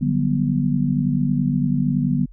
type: chord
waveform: sine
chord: G major seventh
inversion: second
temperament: just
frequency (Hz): 147 / 183.75 / 196 / 245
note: D3 / F#3 / G3 / B3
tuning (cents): +2 / -12 / 0 / -14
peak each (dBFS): -21 / -25 / -25 / -21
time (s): 0.01-2.26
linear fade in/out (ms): 10
effects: added 42 Hz sine -40 dBFS peak until 2.32 s